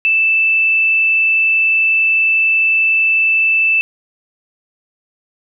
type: tone with frequency modulation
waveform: sine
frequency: 2642 Hz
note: E7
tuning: 3 cents sharp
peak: -10 dBFS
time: 0.05-3.81 s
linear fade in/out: 0 ms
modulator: 31.1 Hz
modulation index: 0.31
effects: none